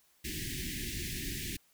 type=band-stop noise; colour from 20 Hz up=pink; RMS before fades=-38 dBFS; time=0.24-1.57 s; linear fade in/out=10 ms; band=390 to 1700 Hz; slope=96 dB/octave; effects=white hiss -68 dBFS RMS until 1.73 s